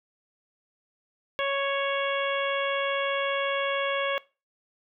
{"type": "harmonic tone", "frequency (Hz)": 554.4, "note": "C#5", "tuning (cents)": 0, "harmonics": [1, 2, 3, 4, 5, 6], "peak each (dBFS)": [-28, -31, -33, -34, -35, -36], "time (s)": [1.39, 4.18], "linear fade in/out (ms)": 0, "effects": ["noise-tail reverb RT60 0.3 s tail -21 dB re dry"]}